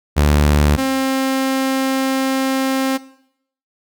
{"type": "tone pair in turn", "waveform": "sawtooth", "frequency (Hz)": [73.7, 265.9], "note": ["D2", "C4"], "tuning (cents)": [7, 28], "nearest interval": "octave + minor seventh", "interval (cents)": 2221, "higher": "second", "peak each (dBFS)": [-7, -12], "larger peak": "first", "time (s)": [[0.16, 0.77], [0.77, 2.98]], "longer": "second", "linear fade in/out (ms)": 20, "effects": ["noise-tail reverb RT60 0.7 s tail -18 dB re dry"]}